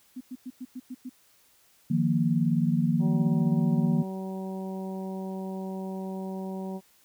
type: tone bursts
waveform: sine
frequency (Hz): 253.4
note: B3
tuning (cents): +45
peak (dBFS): -34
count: 7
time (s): 0.16-1.096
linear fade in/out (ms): 10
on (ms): 48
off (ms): 100
type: chord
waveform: sine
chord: Eb suspended second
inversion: none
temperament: equal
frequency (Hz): 155.56 / 174.61 / 233.1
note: Eb3 / F3 / Bb3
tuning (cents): 0 / 0 / 0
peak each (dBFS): -26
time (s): 1.9-4.03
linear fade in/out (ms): 10
type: harmonic tone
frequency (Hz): 190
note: F#3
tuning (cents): +46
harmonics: 1 / 2 / 3 / 4 / 5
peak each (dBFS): -33 / -39 / -43 / -45 / -47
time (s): 2.99-6.81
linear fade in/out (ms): 50
effects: white hiss -62 dBFS RMS until 7.04 s